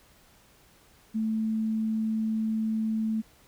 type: tone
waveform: sine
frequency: 220 Hz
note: A3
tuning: in tune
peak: -25 dBFS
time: 1.14-3.22 s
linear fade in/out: 20 ms
effects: pink hiss -59 dBFS RMS until 3.47 s